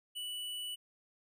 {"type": "tone", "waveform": "square", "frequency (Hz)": 2960, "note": "F#7", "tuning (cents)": 0, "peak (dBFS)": -39, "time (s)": [0.15, 0.76], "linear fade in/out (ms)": 20, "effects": []}